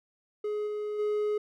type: tone with level steps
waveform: triangle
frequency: 420.2 Hz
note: G#4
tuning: 20 cents sharp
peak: -27 / -29 / -24 dBFS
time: 0.44-1.38 s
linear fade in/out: 5 ms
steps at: 0.66 / 0.98 s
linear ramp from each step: 20 ms
effects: none